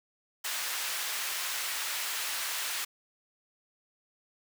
pink high-pass noise, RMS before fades -34 dBFS, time 0.44-2.85 s, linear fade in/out 10 ms, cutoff 1400 Hz, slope 12 dB/octave, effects none

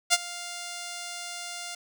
5% pulse tone with ADSR envelope, 700 Hz, F5, 4 cents sharp, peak -5 dBFS, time 0.1-1.75 s, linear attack 33 ms, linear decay 35 ms, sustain -19 dB, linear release 5 ms, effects none

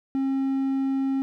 triangle tone, 269.3 Hz, C#4, 50 cents flat, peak -20 dBFS, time 0.15-1.22 s, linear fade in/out 0 ms, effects none

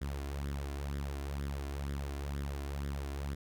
sawtooth tone with flanger, 70.3 Hz, C#2, 25 cents sharp, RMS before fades -38 dBFS, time 0.01-3.35 s, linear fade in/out 10 ms, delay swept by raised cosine 0.56 to 2.96 ms, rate 2.1 Hz, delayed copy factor +0.6, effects none

